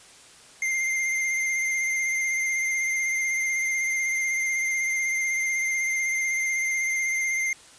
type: tone with vibrato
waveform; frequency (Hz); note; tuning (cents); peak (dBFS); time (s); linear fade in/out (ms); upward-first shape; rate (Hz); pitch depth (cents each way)
square; 2100; C7; +6; -24; 0.62-7.53; 2; sine; 16; 20
effects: white hiss -50 dBFS RMS until 7.78 s + resampled to 22050 Hz